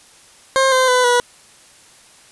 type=tone with pitch steps; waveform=20% pulse; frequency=532 / 516.6 / 501.6 / 487 Hz; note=C5 / C5 / B4 / B4; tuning=+29 / -22 / +27 / -24 cents; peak=-7 dBFS; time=0.56-1.2 s; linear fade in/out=0 ms; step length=160 ms; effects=white hiss -47 dBFS RMS until 2.31 s + resampled to 24000 Hz